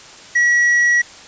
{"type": "tone with tanh clipping", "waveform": "triangle", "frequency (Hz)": 1925, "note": "B6", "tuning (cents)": -45, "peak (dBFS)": -12, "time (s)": [0.35, 1.02], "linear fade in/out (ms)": 10, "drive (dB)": 9, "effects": ["white hiss -39 dBFS RMS until 1.27 s", "resampled to 16000 Hz"]}